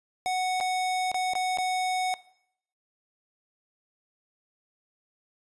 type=tone with dropouts; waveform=square; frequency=740 Hz; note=F#5; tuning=in tune; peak=-26 dBFS; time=0.26-2.14 s; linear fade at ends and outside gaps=0 ms; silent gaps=0.602-0.609 / 1.116-1.144 / 1.335-1.353 / 1.573-1.585 s; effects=noise-tail reverb RT60 0.7 s tail -19 dB re dry + resampled to 24000 Hz